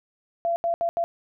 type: tone bursts at uneven times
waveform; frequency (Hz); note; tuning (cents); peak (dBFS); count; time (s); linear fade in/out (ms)
sine; 680; F5; -46; -21; 4; 0.45-0.56 / 0.64-0.74 / 0.81-0.89 / 0.97-1.04; 0
effects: none